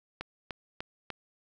click train, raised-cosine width 0.3 ms, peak -20 dBFS, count 4, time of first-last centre 0.21-1.103 s, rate 3.36 Hz, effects none

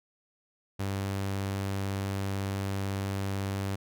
sawtooth tone, 98 Hz, G2, in tune, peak -26 dBFS, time 0.79-3.76 s, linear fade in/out 10 ms, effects none

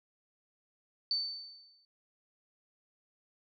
sine tone with exponential decay, 4537 Hz, C#8, 39 cents sharp, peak -27 dBFS, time 1.11-1.85 s, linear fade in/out 1 ms, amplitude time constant 160 ms, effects none

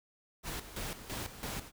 pink noise with tremolo, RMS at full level -39 dBFS, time 0.43-1.72 s, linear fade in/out 50 ms, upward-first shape square, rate 3 Hz, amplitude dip 70%, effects none

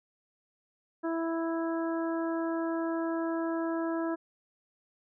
harmonic tone, 329.6 Hz, E4, in tune, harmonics 1 / 2 / 3 / 4 / 5, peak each -30 / -36 / -40 / -42 / -44 dBFS, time 1.03-4.16 s, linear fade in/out 20 ms, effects none

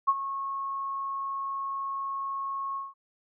sine tone with ADSR envelope, 1094 Hz, C#6, 23 cents flat, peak -17 dBFS, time 0.07-2.94 s, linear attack 19 ms, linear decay 43 ms, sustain -13 dB, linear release 180 ms, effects none

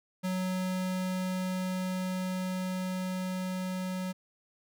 square tone with level ramp, 185 Hz, F#3, in tune, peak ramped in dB -30 to -33 dBFS, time 0.23-4.13 s, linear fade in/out 20 ms, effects none

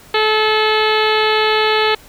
harmonic tone, 432.7 Hz, A4, 29 cents flat, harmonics 1 / 2 / 3 / 4 / 5 / 6 / 7 / 8 / 9 / 10, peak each -16 / -19 / -21 / -22 / -23 / -24 / -24 / -25 / -26 / -26 dBFS, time 0.14-1.95 s, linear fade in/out 5 ms, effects pink hiss -43 dBFS RMS until 2.08 s

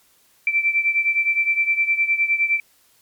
sine beating tone pair, 2335 / 2344.7 Hz, D7 / D7, -11 / -3 cents, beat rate 9.7 Hz, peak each -18 / -22 dBFS, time 0.47-2.6 s, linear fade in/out 2 ms, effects white hiss -58 dBFS RMS until 3.01 s + MP3 96 kbps

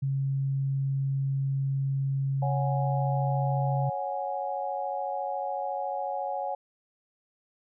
sine tone, 136.5 Hz, C#3, 26 cents flat, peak -25 dBFS, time 0.02-3.9 s, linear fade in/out 10 ms
sine chord, C# suspended fourth, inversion none, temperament equal with one note detuned, 554.4 / 736.6 / 830.6 Hz, C#5 / F#5 / G#5, 0 / -8 / 0 cents, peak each -34 / -33 / -33 dBFS, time 2.42-6.55 s, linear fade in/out 5 ms
effects none

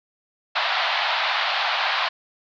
pink band-pass noise, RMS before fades -23 dBFS, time 0.55-2.09 s, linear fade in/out 10 ms, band 680 to 4400 Hz, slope 48 dB/octave, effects none

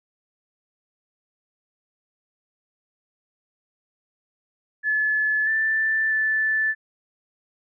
sine tone with pitch steps, 1722 / 1767 / 1753 Hz, A6 / A6 / A6, -38 / +7 / -7 cents, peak -19 dBFS, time 4.83-6.75 s, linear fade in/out 50 ms, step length 640 ms, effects none

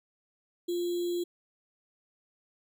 sine tone with sample-and-hold, 349.2 Hz, F4, in tune, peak -28 dBFS, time 0.68-1.24 s, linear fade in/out 10 ms, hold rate 3675 Hz, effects none

